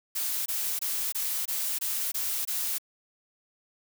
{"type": "noise bursts", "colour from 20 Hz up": "blue", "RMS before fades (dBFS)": -30, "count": 8, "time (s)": [0.15, 2.784], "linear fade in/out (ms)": 10, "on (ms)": 310, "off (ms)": 22, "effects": []}